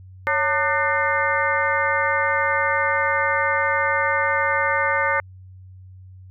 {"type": "harmonic tone with a mistuned harmonic", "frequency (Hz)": 300.5, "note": "D4", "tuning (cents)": 40, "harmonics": [2, 3, 4, 5, 6, 7], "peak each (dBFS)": [-25, -25, -25, -25, -25, -25], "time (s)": [0.27, 5.2], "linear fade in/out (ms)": 0, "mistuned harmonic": 2, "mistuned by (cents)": -140, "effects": ["added 93 Hz sine -40 dBFS peak until 6.3 s"]}